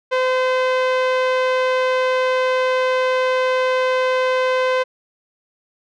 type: tone with low-pass filter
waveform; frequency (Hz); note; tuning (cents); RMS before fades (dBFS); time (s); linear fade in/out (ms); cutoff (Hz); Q
sawtooth; 513; C5; -34; -18; 0.11-4.84; 20; 2900; 0.77
effects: none